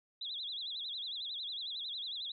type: tone with vibrato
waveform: sine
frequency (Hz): 3640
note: A#7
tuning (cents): -42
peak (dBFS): -38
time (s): 0.21-2.32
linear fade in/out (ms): 5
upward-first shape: sine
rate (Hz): 11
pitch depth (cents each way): 190
effects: none